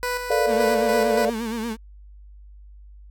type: tone with tremolo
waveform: 15% pulse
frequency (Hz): 493.9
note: B4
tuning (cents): 0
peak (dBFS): -17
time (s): 0.03-1.25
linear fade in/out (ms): 0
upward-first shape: square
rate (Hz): 3.5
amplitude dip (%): 45
type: chord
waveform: sine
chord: Bb major seventh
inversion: third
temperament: equal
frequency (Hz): 440 / 466.2 / 587.3 / 698.5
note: A4 / Bb4 / D5 / F5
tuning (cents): 0 / 0 / 0 / 0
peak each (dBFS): -23 / -27 / -23 / -25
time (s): 0.3-1.3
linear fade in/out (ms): 5
type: tone with vibrato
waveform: 35% pulse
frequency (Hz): 227.2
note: A#3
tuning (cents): -44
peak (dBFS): -24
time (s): 0.46-1.77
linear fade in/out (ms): 50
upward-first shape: sine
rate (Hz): 8.5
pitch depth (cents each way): 85
effects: added 50 Hz sine -42 dBFS peak until 3.1 s